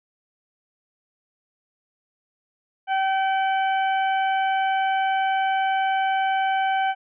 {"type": "harmonic tone with a mistuned harmonic", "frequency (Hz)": 770, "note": "G5", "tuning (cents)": -31, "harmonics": [1, 2, 3, 4], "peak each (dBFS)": [-20, -28, -34, -36], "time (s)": [2.87, 6.95], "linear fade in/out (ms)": 50, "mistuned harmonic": 4, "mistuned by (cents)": -33, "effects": []}